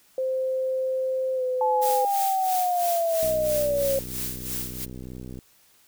sine tone with pitch glide, 521 to 508.5 Hz, C5 to C5, -7 to -50 cents, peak -23 dBFS, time 0.18-2.05 s, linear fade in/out 2 ms, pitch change -43 cents, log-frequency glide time 1.35-1.43 s
sine linear sweep, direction down, 869 to 539 Hz, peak -21 dBFS, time 1.61-3.99 s, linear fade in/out 2 ms
blue noise with tremolo, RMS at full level -30 dBFS, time 1.81-4.86 s, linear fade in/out 20 ms, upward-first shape sine, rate 3 Hz, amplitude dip 70%
click train, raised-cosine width 3 ms, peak -26 dBFS, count 137, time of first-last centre 3.23-5.389 s, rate 63 Hz
effects white hiss -59 dBFS RMS until 5.87 s

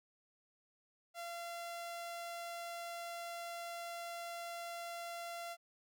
sawtooth tone, 685 Hz, F5, 34 cents flat, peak -39 dBFS, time 1.14-5.57 s, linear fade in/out 50 ms, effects none

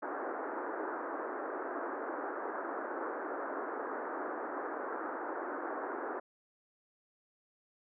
pink band-pass noise, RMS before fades -39 dBFS, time 0.02-6.2 s, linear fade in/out 10 ms, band 290 to 1600 Hz, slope 48 dB/octave, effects none

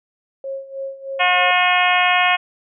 sine tone with tremolo, 542 Hz, C#5, 39 cents flat, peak -23 dBFS, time 0.44-1.51 s, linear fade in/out 2 ms, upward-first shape sine, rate 3.2 Hz, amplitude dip 80%
harmonic tone, 360.3 Hz, F#4, 46 cents flat, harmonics 2 / 3 / 4 / 5 / 6 / 7 / 8 / 9, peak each -18 / -21 / -24 / -22 / -21 / -20 / -24 / -28 dBFS, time 1.19-2.37 s, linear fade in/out 20 ms
effects none

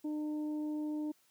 harmonic tone, 302.3 Hz, D#4, 50 cents flat, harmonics 1 / 2 / 3, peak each -34 / -50 / -55 dBFS, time 0.04-1.12 s, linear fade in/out 10 ms, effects white hiss -70 dBFS RMS until 1.3 s + high-pass 80 Hz 12 dB/octave

